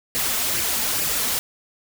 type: noise with flanger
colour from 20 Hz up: white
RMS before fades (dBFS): -23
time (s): 0.15-1.39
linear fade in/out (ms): 0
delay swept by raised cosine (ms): 0.4 to 4.7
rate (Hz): 2.3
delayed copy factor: +0.5
effects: none